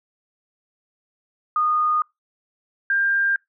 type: tone pair in turn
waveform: sine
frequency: 1229 / 1596.1 Hz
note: D#6 / G6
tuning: -22 / +31 cents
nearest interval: perfect fourth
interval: 453 cents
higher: second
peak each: -17 dBFS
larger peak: neither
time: 1.56-2.02 / 2.9-3.36 s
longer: neither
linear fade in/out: 2 ms
effects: noise-tail reverb RT60 0.2 s tail -26 dB re dry